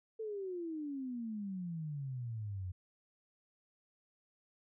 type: exponential sweep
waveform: sine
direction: down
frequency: 450.4 to 88.6 Hz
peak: -38 dBFS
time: 0.19-2.72 s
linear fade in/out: 10 ms
effects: none